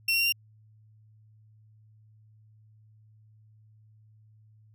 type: tone with pitch steps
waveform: 30% pulse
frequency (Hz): 2720 / 2739 / 2758 / 2777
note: F7 / F7 / F7 / F7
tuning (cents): -46 / -34 / -22 / -10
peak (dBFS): -20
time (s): 0.08-0.324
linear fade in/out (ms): 5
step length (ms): 61
effects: added 108 Hz sine -55 dBFS peak until 4.74 s